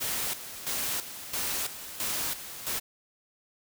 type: noise with tremolo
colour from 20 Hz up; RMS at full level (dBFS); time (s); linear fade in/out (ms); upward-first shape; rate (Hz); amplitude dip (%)
white; -31; 0-2.8; 20; square; 1.5; 70
effects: none